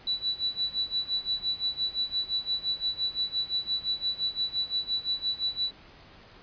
sine tone with tremolo, 3951 Hz, B7, in tune, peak -24 dBFS, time 0.07-5.71 s, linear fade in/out 2 ms, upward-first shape sine, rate 5.8 Hz, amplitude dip 90%, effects pink hiss -52 dBFS RMS until 6.42 s + resampled to 11025 Hz

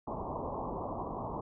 white low-pass noise, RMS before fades -38 dBFS, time 0.07-1.41 s, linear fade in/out 5 ms, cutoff 1100 Hz, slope 96 dB/octave, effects none

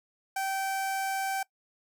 sawtooth tone with notch filter, 775 Hz, G5, 20 cents flat, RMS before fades -31 dBFS, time 0.36-1.43 s, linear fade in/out 5 ms, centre 3600 Hz, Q 1.6, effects noise-tail reverb RT60 0.1 s tail -22 dB re dry

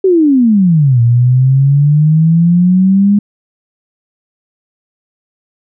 sine exponential two-way sweep, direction down then up, 392 to 116.54 to 206.7 Hz, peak -5 dBFS, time 0.04-3.19 s, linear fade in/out 5 ms, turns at 1.01 s, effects none

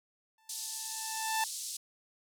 sawtooth tone with exponential growth, 884 Hz, A5, 8 cents sharp, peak -24 dBFS, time 0.38-1.44 s, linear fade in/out 2 ms, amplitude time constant 230 ms
white band-pass noise, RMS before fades -40 dBFS, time 0.49-1.77 s, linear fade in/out 5 ms, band 4100 to 10000 Hz, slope 24 dB/octave
effects none

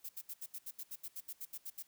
violet noise bursts, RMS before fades -44 dBFS, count 15, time 0.04-1.827 s, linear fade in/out 10 ms, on 51 ms, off 73 ms, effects white hiss -70 dBFS RMS until 1.87 s

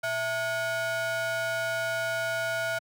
square ring-modulated tone, 390 Hz, G4, 9 cents flat, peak -25 dBFS, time 0.03-2.79 s, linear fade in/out 10 ms, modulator 1050 Hz, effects high-pass 150 Hz 12 dB/octave

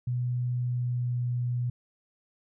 sine tone with pitch glide, 123.4 to 122.41 Hz, B2 to B2, -1 to -15 cents, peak -26 dBFS, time 0.07-1.7 s, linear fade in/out 5 ms, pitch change -14 cents, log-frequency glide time 0.57-1.21 s, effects none

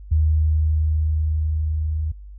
sine tone with level ramp, 77.78 Hz, D#2, in tune, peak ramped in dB -14 to -21 dBFS, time 0.11-2.12 s, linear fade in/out 10 ms, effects noise-tail reverb RT60 0.1 s tail -26 dB re dry + added 50 Hz sine -36 dBFS peak until 2.38 s

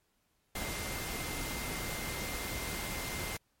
sine tone in noise, 2093 Hz, C7, in tune, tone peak -44 dBFS, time 0.55-3.37 s, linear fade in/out 5 ms, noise pink, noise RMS -38 dBFS, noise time 0.55-3.37 s, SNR -9 dB, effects pink hiss -75 dBFS RMS until 3.6 s + MP3 64 kbps

